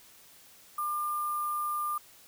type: tone with sample-and-hold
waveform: sine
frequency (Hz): 1200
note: D6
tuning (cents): +37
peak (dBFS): -29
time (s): 0.78-1.98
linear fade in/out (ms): 5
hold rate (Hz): 11025
effects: white hiss -56 dBFS RMS until 2.27 s